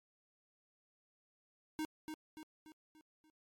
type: tone with echo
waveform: square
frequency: 311.1 Hz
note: D#4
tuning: in tune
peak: -37 dBFS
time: 1.79-1.85 s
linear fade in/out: 0 ms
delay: 290 ms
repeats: 5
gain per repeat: -6 dB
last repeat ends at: 3.3 s
effects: MP3 64 kbps